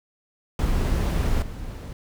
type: noise with level steps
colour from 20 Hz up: brown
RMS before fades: -22 / -34 dBFS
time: 0.59-1.93 s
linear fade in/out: 2 ms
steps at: 1.42 s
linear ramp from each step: 2 ms
effects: none